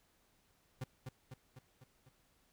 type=tone with echo; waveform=40% pulse; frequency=129.1 Hz; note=C3; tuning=23 cents flat; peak=-38 dBFS; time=0.81-0.84 s; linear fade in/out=5 ms; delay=250 ms; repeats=5; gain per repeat=-4 dB; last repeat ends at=2.09 s; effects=pink hiss -73 dBFS RMS until 2.52 s